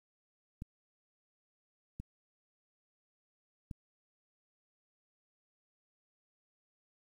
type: clicks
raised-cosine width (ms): 5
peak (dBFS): -29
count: 3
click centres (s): 0.621 / 2 / 3.712
effects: 10-bit